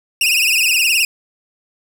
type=tone with vibrato; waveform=sawtooth; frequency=2637 Hz; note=E7; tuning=in tune; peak=-9 dBFS; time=0.21-1.05 s; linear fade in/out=2 ms; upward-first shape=triangle; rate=19 Hz; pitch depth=150 cents each way; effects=none